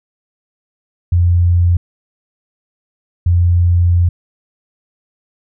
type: tone pair in turn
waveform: sine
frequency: 87.31 / 87.31 Hz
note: F2 / F2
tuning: 0 / 0 cents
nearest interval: unison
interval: 0 cents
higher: neither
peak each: -8 dBFS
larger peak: neither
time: 1.12-1.77 / 3.26-4.09 s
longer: second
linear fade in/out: 5 ms
effects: none